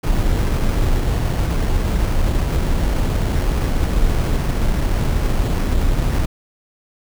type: noise with sample-and-hold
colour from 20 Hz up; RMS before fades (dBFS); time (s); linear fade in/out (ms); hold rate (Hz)
brown; -17; 0.03-6.26; 10; 3675
effects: none